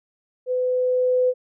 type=tone with level ramp; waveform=sine; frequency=504 Hz; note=B4; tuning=35 cents sharp; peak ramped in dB=-20 to -15 dBFS; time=0.46-1.34 s; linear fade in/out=50 ms; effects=none